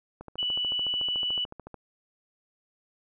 click train, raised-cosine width 1 ms, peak -27 dBFS, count 22, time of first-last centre 0.21-1.743 s, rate 13.7 Hz
sine tone, 2960 Hz, F#7, in tune, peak -26 dBFS, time 0.38-1.45 s, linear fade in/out 10 ms
effects none

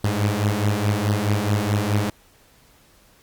sawtooth beating tone pair, 101.5 / 106.2 Hz, G#2 / G#2, -39 / +39 cents, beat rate 4.7 Hz, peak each -18 dBFS, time 0.04-2.1 s, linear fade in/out 5 ms, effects pink hiss -55 dBFS RMS until 3.22 s + Opus 48 kbps

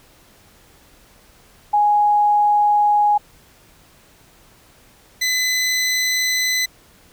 sine / 20% pulse tone pair in turn, 830.6 / 2014 Hz, G#5 / B6, 0 / +33 cents, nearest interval octave + minor third, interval 1533 cents, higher second, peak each -12 dBFS, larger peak neither, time 1.73-3.18 / 5.21-6.66 s, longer neither, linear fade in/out 10 ms, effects pink hiss -51 dBFS RMS until 7.12 s

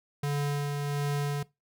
square tone with tremolo, 144 Hz, D3, 34 cents flat, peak -27 dBFS, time 0.23-1.43 s, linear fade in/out 5 ms, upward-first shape sine, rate 1.4 Hz, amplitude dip 30%, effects noise-tail reverb RT60 0.2 s tail -20 dB re dry

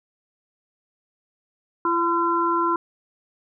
harmonic tone, 339.8 Hz, F4, 47 cents flat, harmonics 1 / 3 / 4, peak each -24 / -21 / -25 dBFS, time 1.85-2.76 s, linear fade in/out 2 ms, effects none

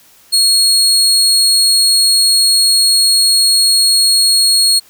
30% pulse tone, 4303 Hz, C8, 48 cents sharp, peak -5 dBFS, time 0.32-4.8 s, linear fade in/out 20 ms, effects white hiss -46 dBFS RMS until 4.89 s

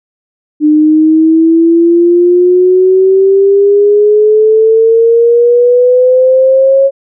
sine exponential sweep, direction up, 300.5 to 549 Hz, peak -3 dBFS, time 0.6-6.91 s, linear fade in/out 50 ms, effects none

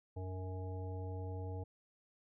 harmonic tone with a mistuned harmonic, 92.5 Hz, F#2, in tune, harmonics 1 / 3 / 5 / 7 / 9, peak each -40 / -52 / -49 / -55 / -54 dBFS, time 0.16-1.64 s, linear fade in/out 10 ms, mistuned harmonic 3, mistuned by +67 cents, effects none

